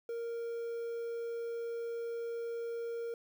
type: tone with quantisation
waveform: triangle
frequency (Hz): 466.1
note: A#4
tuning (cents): 0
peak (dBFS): -34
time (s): 0.09-3.14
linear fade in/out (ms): 2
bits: 10
effects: none